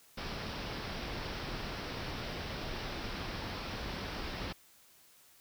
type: low-pass noise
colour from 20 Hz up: pink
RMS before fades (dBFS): -40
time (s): 0.17-4.53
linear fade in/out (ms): 10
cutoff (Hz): 5600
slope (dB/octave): 96
effects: white hiss -62 dBFS RMS until 5.4 s